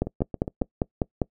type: two click trains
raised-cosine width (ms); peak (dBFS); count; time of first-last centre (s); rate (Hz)
2; -17 / -9; 5 / 7; 0.07-0.615 / 0.02-1.218; 7.34 / 5.01
effects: noise-tail reverb RT60 0.1 s tail -24 dB re dry